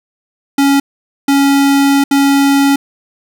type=tone bursts at uneven times; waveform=square; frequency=278.5 Hz; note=C#4; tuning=8 cents sharp; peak=-8 dBFS; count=3; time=0.58-0.8 / 1.28-2.04 / 2.11-2.76 s; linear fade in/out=5 ms; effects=none

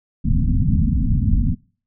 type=low-pass noise; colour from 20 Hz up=pink; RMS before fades=-17 dBFS; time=0.24-1.55 s; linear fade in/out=10 ms; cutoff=260 Hz; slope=96 dB/octave; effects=noise-tail reverb RT60 0.4 s tail -23 dB re dry

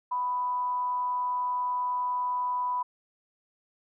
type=tone with amplitude modulation; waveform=sine; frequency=991 Hz; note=B5; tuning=6 cents sharp; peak=-25 dBFS; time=0.11-2.83 s; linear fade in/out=10 ms; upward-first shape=sine; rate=262 Hz; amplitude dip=25%; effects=none

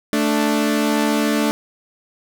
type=tone pair together; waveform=sawtooth; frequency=220 / 293.9 Hz; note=A3 / D4; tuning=0 / +1 cents; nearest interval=perfect fourth; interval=501 cents; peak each=-15 dBFS; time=0.13-1.51 s; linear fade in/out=0 ms; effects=none

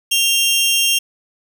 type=tone pair together; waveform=sawtooth; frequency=2774 / 3196 Hz; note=F7 / G7; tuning=-12 / +33 cents; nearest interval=major second; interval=245 cents; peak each=-13 dBFS; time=0.11-0.99 s; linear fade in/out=10 ms; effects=none

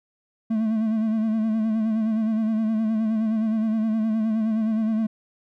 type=tone with vibrato; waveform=triangle; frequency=220 Hz; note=A3; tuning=in tune; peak=-18 dBFS; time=0.5-5.07 s; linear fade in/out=10 ms; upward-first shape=sine; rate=9.6 Hz; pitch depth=45 cents each way; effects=none

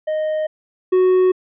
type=tone pair in turn; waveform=triangle; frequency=620 / 369.6 Hz; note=D#5 / F#4; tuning=-6 / -2 cents; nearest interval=major sixth; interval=896 cents; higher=first; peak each=-16 / -9 dBFS; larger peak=second; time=0.07-0.47 / 0.92-1.32 s; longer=neither; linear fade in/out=10 ms; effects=resampled to 8000 Hz

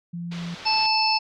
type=tone; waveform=sine; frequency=171.8 Hz; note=F3; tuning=28 cents flat; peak=-29 dBFS; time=0.13-0.55 s; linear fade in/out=10 ms
type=low-pass noise; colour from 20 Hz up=white; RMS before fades=-41 dBFS; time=0.31-0.87 s; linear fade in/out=10 ms; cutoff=4500 Hz; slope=24 dB/octave
type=harmonic tone; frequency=877 Hz; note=A5; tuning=6 cents flat; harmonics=1 / 3 / 5 / 6; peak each=-22 / -26 / -27 / -23 dBFS; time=0.65-1.19 s; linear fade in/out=20 ms
effects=none

